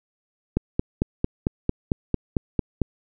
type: click train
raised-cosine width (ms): 3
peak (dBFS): -7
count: 11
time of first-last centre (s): 0.57-2.817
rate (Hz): 4.45
effects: none